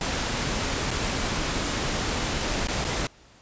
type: noise with dropouts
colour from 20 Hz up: pink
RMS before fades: -27 dBFS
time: 0.01-3.07 s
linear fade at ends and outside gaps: 2 ms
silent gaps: 0.908-0.912 / 2.672-2.684 / 2.844-2.848 s
effects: pink hiss -54 dBFS RMS until 3.41 s + resampled to 16000 Hz